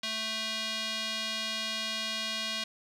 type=tone with band-pass filter; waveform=square; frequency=220 Hz; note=A3; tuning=in tune; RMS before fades=-34 dBFS; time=0.03-2.64 s; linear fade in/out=5 ms; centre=3700 Hz; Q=2; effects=none